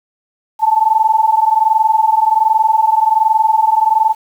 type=tone pair together; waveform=sine; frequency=867.7 / 889 Hz; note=A5 / A5; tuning=-24 / +18 cents; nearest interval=unison; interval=42 cents; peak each=-12 dBFS; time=0.59-4.15 s; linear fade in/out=50 ms; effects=7-bit